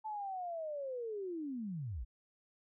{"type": "linear sweep", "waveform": "sine", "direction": "down", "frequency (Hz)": [880, 44.91], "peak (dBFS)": -38, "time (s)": [0.04, 2.05], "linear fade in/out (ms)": 20, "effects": []}